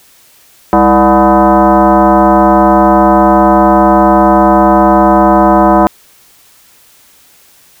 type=tone with frequency modulation; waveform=sine; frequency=202.5 Hz; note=G#3; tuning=43 cents flat; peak=-3 dBFS; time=0.73-5.87 s; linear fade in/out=0 ms; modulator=265 Hz; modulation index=3.5; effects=white hiss -44 dBFS RMS until 7.8 s